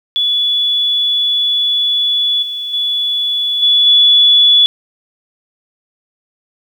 sine tone with level steps, 3425 Hz, A7, 47 cents flat, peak -11 / -19 / -13 / -7 / -5 dBFS, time 0.16-4.66 s, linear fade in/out 0 ms, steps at 2.42 / 2.73 / 3.62 / 3.86 s, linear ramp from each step 10 ms, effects 7-bit

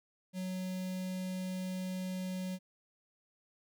square tone with notch filter, 185.3 Hz, F#3, 3 cents sharp, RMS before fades -38 dBFS, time 0.33-2.59 s, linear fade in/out 50 ms, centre 1200 Hz, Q 0.85, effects none

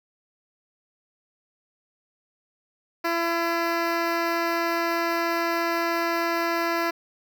10% pulse tone with notch filter, 336.9 Hz, E4, 38 cents sharp, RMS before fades -25 dBFS, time 3.04-6.91 s, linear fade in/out 10 ms, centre 8900 Hz, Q 0.62, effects none

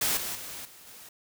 white noise with level steps, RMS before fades -27 / -34 / -40 / -51 / -48 dBFS, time 0.01-1.09 s, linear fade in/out 5 ms, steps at 0.17 / 0.35 / 0.65 / 0.87 s, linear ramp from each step 2 ms, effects none

